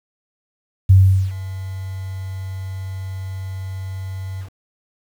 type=tone with ADSR envelope; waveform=sine; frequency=95.1 Hz; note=F#2; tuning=48 cents sharp; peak=-5 dBFS; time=0.89-4.5 s; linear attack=13 ms; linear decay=410 ms; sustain=-20 dB; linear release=93 ms; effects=7-bit